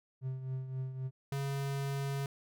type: tone with tremolo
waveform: triangle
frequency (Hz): 130.81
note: C3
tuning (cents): 0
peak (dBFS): -31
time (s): 0.21-1.11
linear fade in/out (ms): 50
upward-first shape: triangle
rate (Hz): 3.8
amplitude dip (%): 65
type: tone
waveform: square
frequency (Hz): 138.59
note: C#3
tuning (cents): 0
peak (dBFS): -34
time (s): 1.32-2.26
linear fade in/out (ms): 2
effects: none